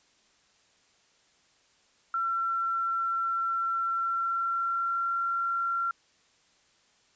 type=tone with pitch glide; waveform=sine; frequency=1354 to 1369.7 Hz; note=E6 to F6; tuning=+46 to -34 cents; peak=-26 dBFS; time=2.14-5.91 s; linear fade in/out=2 ms; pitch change=+20 cents; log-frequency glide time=3.86-5.11 s; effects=white hiss -65 dBFS RMS until 7.15 s + resampled to 16000 Hz